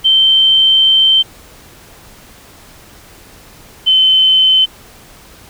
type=tone pair in turn; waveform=sine; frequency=3113 / 3065 Hz; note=G7 / G7; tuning=-13 / -40 cents; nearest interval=unison; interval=27 cents; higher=first; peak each=-6 dBFS; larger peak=neither; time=0.04-1.23 / 3.86-4.66 s; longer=first; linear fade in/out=20 ms; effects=pink hiss -40 dBFS RMS until 5.49 s